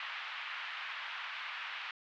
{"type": "band-pass noise", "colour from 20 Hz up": "white", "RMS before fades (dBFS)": -42, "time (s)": [0, 1.91], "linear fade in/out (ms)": 2, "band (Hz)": [1000, 3000], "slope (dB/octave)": 24, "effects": ["low-pass 5000 Hz 12 dB/octave"]}